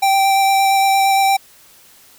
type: tone with vibrato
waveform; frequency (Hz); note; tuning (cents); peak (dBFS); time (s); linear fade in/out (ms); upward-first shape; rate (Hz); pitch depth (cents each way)
square; 781; G5; -7; -12; 0.02-1.37; 10; square; 8.7; 9
effects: white hiss -47 dBFS RMS until 2.18 s